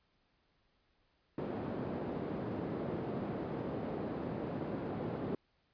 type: band-pass noise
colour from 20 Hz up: white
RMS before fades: -39 dBFS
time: 1.38-5.35 s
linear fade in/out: 2 ms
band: 130 to 390 Hz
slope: 12 dB/octave
effects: pink hiss -75 dBFS RMS until 5.73 s + resampled to 11025 Hz